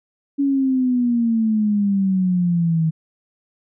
sine exponential sweep, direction down, 282.8 to 158.3 Hz, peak -15 dBFS, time 0.38-2.91 s, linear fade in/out 20 ms, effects none

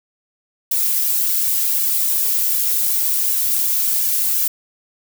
violet noise with flanger, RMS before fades -18 dBFS, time 0.71-4.48 s, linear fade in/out 5 ms, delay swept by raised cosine 1.7 to 2.9 ms, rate 2.7 Hz, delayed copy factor +1, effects none

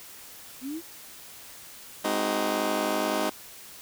sine linear sweep, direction up, 246.9 to 345.8 Hz, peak -31 dBFS, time 0.61-0.82 s, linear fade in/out 50 ms
15% pulse chord, Ab dominant seventh, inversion none, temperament just, 207.7 / 259.6 / 311.5 / 373.8 Hz, Ab3 / C4 / Eb4 / Gb4, 0 / -13 / +2 / +18 cents, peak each -26 / -26 / -23 / -27 dBFS, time 2.04-3.3 s, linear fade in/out 10 ms
effects white hiss -46 dBFS RMS until 3.81 s

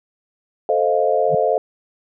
sine chord, F dominant seventh, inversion first, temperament equal, 440 / 523.3 / 622.3 / 698.5 Hz, A4 / C5 / Eb5 / F5, 0 / 0 / 0 / 0 cents, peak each -20 dBFS, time 0.69-1.58 s, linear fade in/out 2 ms
sine tone with exponential growth, 155.8 Hz, D#3, 3 cents sharp, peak -18 dBFS, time 1.27-1.35 s, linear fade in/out 5 ms, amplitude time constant 16 ms
effects none

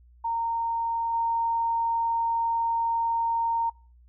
sine tone with level steps, 922 Hz, A#5, 19 cents flat, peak -25 / -23 dBFS, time 0.24-3.7 s, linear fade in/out 10 ms, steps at 1.13 s, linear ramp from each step 5 ms, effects noise-tail reverb RT60 0.4 s tail -25 dB re dry + added 60 Hz sine -52 dBFS peak until 4.08 s

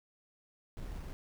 brown noise with sample-and-hold, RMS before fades -42 dBFS, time 0.77-1.13 s, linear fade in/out 0 ms, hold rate 3675 Hz, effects none

